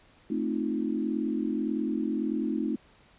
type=chord; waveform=sine; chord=F dominant seventh; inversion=first; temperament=equal; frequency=220 / 261.6 / 311.1 / 349.2 Hz; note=A3 / C4 / Eb4 / F4; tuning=0 / 0 / 0 / 0 cents; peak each=-31 / -32 / -31 / -36 dBFS; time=0.3-2.76 s; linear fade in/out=5 ms; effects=pink hiss -59 dBFS RMS until 3.18 s + resampled to 8000 Hz